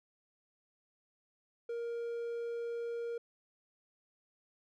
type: tone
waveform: triangle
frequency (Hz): 468.8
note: A#4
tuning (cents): +10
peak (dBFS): -34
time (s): 1.69-3.18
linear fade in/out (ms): 5
effects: none